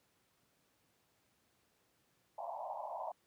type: band-pass noise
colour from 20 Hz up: pink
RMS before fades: -43 dBFS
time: 2.38-3.12 s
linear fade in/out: 5 ms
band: 600 to 1000 Hz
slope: 96 dB/octave
effects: pink hiss -75 dBFS RMS until 3.26 s + high-pass 100 Hz 12 dB/octave